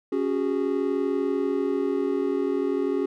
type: chord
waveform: triangle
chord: C# suspended fourth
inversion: none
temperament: equal with one note detuned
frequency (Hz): 277.2 / 370 / 410.3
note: C#4 / F#4 / G#4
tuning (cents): 0 / 0 / -21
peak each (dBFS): -25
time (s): 0.12-3.06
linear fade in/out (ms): 5
effects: none